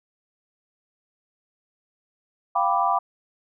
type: chord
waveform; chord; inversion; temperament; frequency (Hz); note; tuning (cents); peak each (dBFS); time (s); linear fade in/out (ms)
sine; G dominant seventh; third; equal; 698.5 / 784 / 987.8 / 1174.7; F5 / G5 / B5 / D6; 0 / 0 / 0 / 0; -25 / -24 / -24 / -24; 2.55-2.99; 10
effects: none